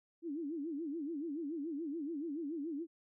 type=tone with vibrato; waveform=sine; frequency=307.7 Hz; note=D#4; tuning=19 cents flat; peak=-37 dBFS; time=0.22-2.87 s; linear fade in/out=50 ms; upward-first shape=sine; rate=7 Hz; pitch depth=190 cents each way; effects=none